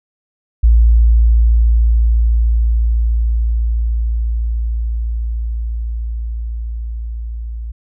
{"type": "tone with level ramp", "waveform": "sine", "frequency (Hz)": 56.9, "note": "A#1", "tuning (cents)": -41, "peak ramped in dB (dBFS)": [-5, -22], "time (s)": [0.63, 7.72], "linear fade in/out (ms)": 10, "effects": []}